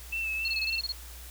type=tone with vibrato; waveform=sine; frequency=2637 Hz; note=E7; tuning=in tune; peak=-29 dBFS; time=0.12-0.8 s; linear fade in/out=10 ms; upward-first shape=sine; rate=3.6 Hz; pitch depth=35 cents each way
type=tone bursts; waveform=sine; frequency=4312 Hz; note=C#8; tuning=49 cents flat; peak=-29 dBFS; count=9; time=0.45-0.921 s; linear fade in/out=2 ms; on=31 ms; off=24 ms
effects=added 60 Hz sine -44 dBFS peak until 1.3 s + white hiss -48 dBFS RMS until 1.3 s